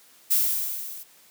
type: noise with level ramp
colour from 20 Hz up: violet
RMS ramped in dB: -19 to -40 dBFS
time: 0.3-1.04 s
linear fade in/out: 20 ms
effects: white hiss -55 dBFS RMS until 1.3 s + high-pass 150 Hz 12 dB/octave